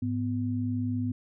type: tone pair together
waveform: sine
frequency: 104.94 / 249.6 Hz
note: G#2 / B3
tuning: +18 / +19 cents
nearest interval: octave + minor third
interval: 1501 cents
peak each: -30 / -29 dBFS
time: 0.02-1.12 s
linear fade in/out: 5 ms
effects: none